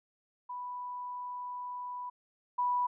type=tone pair in turn; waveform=sine; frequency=987.8 / 984 Hz; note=B5 / B5; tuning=0 / -7 cents; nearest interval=unison; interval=7 cents; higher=first; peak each=-37 / -27 dBFS; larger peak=second; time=0.49-2.1 / 2.58-2.87 s; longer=first; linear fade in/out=10 ms; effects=none